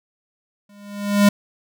square tone with exponential growth, 203.5 Hz, G#3, 35 cents flat, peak -9 dBFS, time 0.69-1.29 s, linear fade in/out 5 ms, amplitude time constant 130 ms, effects none

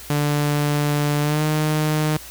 sawtooth tone with pitch glide, 146.83 to 153.42 Hz, D3 to D#3, 0 to -24 cents, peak -14 dBFS, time 0.1-2.17 s, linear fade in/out 2 ms, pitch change +76 cents, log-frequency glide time 1.21-1.43 s, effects added 60 Hz sine -45 dBFS peak until 2.3 s + white hiss -39 dBFS RMS until 2.3 s

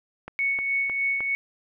click train, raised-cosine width 0.5 ms, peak -21 dBFS, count 4, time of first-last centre 0.28-1.206 s, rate 3.24 Hz
sine tone with tremolo, 2217 Hz, C#7, in tune, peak -21 dBFS, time 0.39-1.35 s, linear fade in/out 0 ms, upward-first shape sine, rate 3.3 Hz, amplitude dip 40%
effects none

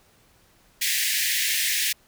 pink high-pass noise, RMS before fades -24 dBFS, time 0.81-1.93 s, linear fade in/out 10 ms, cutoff 1700 Hz, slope 96 dB/octave, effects pink hiss -59 dBFS RMS until 2.07 s

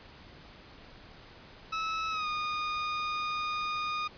sawtooth tone with pitch glide, 1300 to 1227 Hz, E6 to D#6, -24 to -25 cents, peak -27 dBFS, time 1.72-4.08 s, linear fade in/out 10 ms, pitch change -101 cents, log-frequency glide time 2.1-2.27 s, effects pink hiss -52 dBFS RMS until 4.17 s + resampled to 11025 Hz

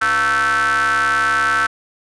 square ring-modulated tone, 104.6 Hz, G#2, 13 cents sharp, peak -12 dBFS, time 0.01-1.67 s, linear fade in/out 10 ms, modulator 1430 Hz, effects resampled to 24000 Hz

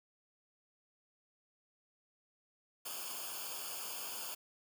white noise with comb filter, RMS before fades -43 dBFS, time 2.85-4.35 s, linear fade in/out 10 ms, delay 0.51 ms, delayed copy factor -0.9, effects none

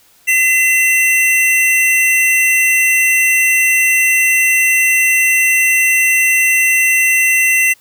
square tone pair together, 2030 / 2710 Hz, B6 / E7, +47 / +47 cents, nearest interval perfect fourth, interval 500 cents, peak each -13 dBFS, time 0.27-7.74 s, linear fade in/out 20 ms, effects white hiss -50 dBFS RMS until 7.8 s

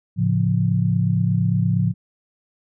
sine chord, A augmented, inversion none, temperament equal, 110 / 138.59 / 174.61 Hz, A2 / C#3 / E#3, 0 / 0 / 0 cents, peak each -20 / -22 / -20 dBFS, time 0.16-1.94 s, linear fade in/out 50 ms, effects none

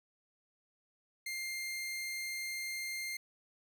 sawtooth tone, 2108 Hz, C7, 12 cents sharp, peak -34 dBFS, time 1.26-3.17 s, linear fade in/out 5 ms, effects none

